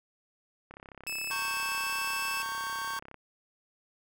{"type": "click train", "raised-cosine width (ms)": 0.5, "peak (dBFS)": -31, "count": 83, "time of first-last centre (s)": [0.71, 3.143], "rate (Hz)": 33.7}
{"type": "tone with pitch glide", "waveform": "sawtooth", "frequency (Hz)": [2612, 2638], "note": ["E7", "E7"], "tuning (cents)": [-17, 1], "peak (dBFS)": -30, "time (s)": [1.07, 2.42], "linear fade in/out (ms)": 0, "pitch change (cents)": 18, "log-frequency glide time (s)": [1.2, 1.99]}
{"type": "chord", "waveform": "45% pulse", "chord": "G diminished", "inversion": "first", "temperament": "equal with one note detuned", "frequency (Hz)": [912.6, 1108.7, 1568], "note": ["Bb5", "Db6", "G6"], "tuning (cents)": [-37, 0, 0], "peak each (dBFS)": [-41, -36, -37], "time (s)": [1.31, 2.99], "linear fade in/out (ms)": 0}
{"effects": []}